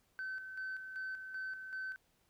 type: tone with tremolo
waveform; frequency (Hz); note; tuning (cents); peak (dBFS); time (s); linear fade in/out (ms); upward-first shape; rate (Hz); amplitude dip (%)
sine; 1531; G6; -41; -37; 0.19-1.96; 0; square; 2.6; 55
effects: tanh soft clip ceiling -36 dBFS + pink hiss -74 dBFS RMS until 2.29 s